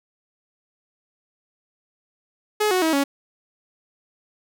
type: tone with pitch steps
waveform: sawtooth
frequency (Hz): 423.4 / 368.6 / 320.9 / 279.3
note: G#4 / F#4 / E4 / C#4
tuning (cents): +33 / -7 / -46 / +13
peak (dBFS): -14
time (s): 2.6-3.04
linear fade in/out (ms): 10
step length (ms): 110
effects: none